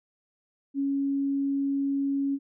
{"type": "tone", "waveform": "sine", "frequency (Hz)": 277.2, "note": "C#4", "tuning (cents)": 0, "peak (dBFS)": -24, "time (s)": [0.74, 2.39], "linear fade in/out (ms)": 50, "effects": []}